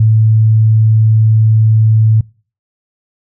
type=tone; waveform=sine; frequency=110 Hz; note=A2; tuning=in tune; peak=-5 dBFS; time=0-2.21 s; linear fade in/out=5 ms; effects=noise-tail reverb RT60 0.4 s tail -25 dB re dry